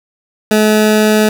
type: tone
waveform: 20% pulse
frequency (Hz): 214.3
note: A3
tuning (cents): -45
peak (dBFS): -3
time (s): 0.51-1.29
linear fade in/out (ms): 2
effects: none